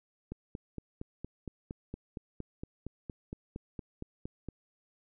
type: click train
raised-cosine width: 3 ms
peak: -26 dBFS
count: 19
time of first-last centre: 0.32-4.487 s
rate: 4.32 Hz
effects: none